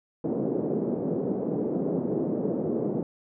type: band-pass noise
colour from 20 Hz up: white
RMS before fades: -28 dBFS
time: 0.24-3.03 s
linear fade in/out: 2 ms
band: 160 to 450 Hz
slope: 24 dB/octave
effects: none